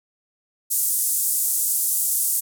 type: band-pass noise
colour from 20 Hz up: pink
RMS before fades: -22 dBFS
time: 0.7-2.41 s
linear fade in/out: 20 ms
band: 8300 to 15000 Hz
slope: 24 dB/octave
effects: none